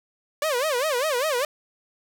sawtooth tone with vibrato, 553 Hz, C#5, 4 cents flat, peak -18 dBFS, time 0.42-1.45 s, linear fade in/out 2 ms, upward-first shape sine, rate 5 Hz, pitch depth 250 cents each way, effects none

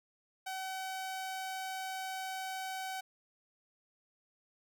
sawtooth tone, 759 Hz, F#5, 44 cents sharp, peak -34 dBFS, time 0.46-3.01 s, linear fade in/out 10 ms, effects none

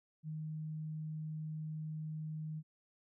sine tone, 155.56 Hz, D#3, in tune, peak -39 dBFS, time 0.23-2.63 s, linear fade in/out 50 ms, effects none

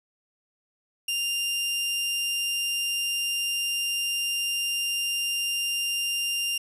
sawtooth tone, 2794 Hz, F7, in tune, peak -22 dBFS, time 1.08-6.58 s, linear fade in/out 5 ms, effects resampled to 32000 Hz + 9-bit

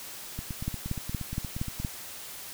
two click trains, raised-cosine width 5 ms, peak -17 / -22 dBFS, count 6 / 13, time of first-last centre 0.68-1.848 / 0.39-1.8 s, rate 4.28 / 8.51 Hz, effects white hiss -42 dBFS RMS until 2.53 s

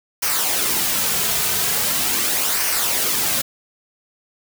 white noise with flanger, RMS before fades -20 dBFS, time 0.22-3.42 s, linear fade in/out 10 ms, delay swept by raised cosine 0.26 to 3.66 ms, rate 0.41 Hz, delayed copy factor -0.5, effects none

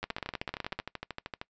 two click trains, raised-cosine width 0.3 ms, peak -20 / -17 dBFS, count 19 / 13, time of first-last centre 0.03-1.415 / 0.04-0.79 s, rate 13 / 16 Hz, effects noise-tail reverb RT60 0.1 s tail -23 dB re dry + resampled to 16000 Hz

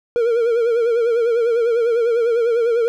triangle tone with vibrato, 466.2 Hz, A#4, in tune, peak -12 dBFS, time 0.16-2.88 s, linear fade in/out 0 ms, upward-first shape sine, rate 10 Hz, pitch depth 67 cents each way, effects none

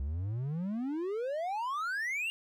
triangle exponential sweep, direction up, 64.9 to 2848 Hz, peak -30 dBFS, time 0-2.3 s, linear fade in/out 0 ms, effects none

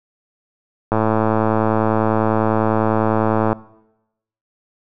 click train, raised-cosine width 1 ms, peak -3 dBFS, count 288, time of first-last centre 0.92-3.529 s, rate 110 Hz, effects noise-tail reverb RT60 0.9 s tail -21 dB re dry

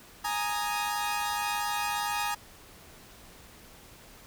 sawtooth chord, Ab suspended second, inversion none, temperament equal, 830.6 / 932.3 / 1244.5 Hz, Ab5 / Bb5 / Eb6, 0 / 0 / 0 cents, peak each -28 / -30 / -31 dBFS, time 0.24-2.35 s, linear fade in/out 10 ms, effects pink hiss -52 dBFS RMS until 4.26 s

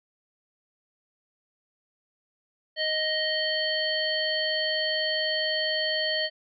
harmonic tone with a mistuned harmonic, 624 Hz, D#5, 5 cents sharp, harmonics 1 / 3 / 5 / 7, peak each -30 / -30 / -30 / -30 dBFS, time 2.76-6.3 s, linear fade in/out 50 ms, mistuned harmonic 7, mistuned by +22 cents, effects none

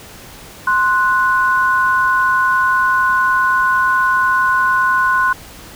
sine tone pair together, 1046.5 / 1477.2 Hz, C6 / F#6, 0 / -3 cents, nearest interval tritone, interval 597 cents, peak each -14 dBFS, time 0.67-5.33 s, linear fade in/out 5 ms, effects pink hiss -37 dBFS RMS until 5.75 s

